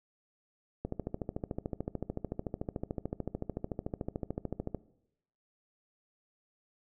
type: click train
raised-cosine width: 2 ms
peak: -21 dBFS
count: 54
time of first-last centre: 0.85-4.747 s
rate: 13.6 Hz
effects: noise-tail reverb RT60 0.8 s tail -19 dB re dry